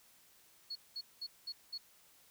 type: tone bursts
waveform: sine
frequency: 4360 Hz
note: C#8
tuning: 29 cents flat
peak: -39 dBFS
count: 5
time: 0.7-1.78 s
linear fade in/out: 10 ms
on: 56 ms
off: 200 ms
effects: white hiss -65 dBFS RMS until 2.3 s